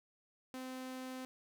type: tone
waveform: sawtooth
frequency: 258 Hz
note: C4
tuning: 24 cents flat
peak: -39 dBFS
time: 0.54-1.25 s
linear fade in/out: 0 ms
effects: none